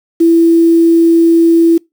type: tone with quantisation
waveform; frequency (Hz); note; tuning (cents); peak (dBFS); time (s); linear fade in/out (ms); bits
sine; 332.9; E4; +17; -4; 0.2-1.78; 10; 5
effects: noise-tail reverb RT60 0.2 s tail -25 dB re dry